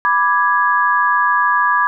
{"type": "chord", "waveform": "sine", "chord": "G# diminished", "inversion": "first", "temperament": "equal", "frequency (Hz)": [987.8, 1174.7, 1661.2], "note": ["B5", "D6", "G#6"], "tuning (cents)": [0, 0, 0], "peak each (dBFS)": -16, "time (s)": [0.05, 1.87], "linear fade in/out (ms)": 0, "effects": []}